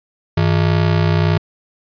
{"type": "ring-modulated tone", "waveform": "square", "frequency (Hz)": 128.6, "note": "C3", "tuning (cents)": -30, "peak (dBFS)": -10, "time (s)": [0.37, 1.38], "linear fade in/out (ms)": 5, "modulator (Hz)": 30.8, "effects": ["resampled to 11025 Hz"]}